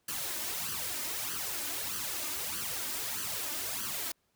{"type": "noise with flanger", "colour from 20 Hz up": "white", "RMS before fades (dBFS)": -36, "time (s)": [0.08, 4.12], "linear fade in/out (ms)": 5, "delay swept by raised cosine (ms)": [0.65, 3.35], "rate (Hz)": 1.6, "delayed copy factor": 0.75, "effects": ["pink hiss -75 dBFS RMS until 4.35 s", "high-pass 60 Hz 12 dB/octave"]}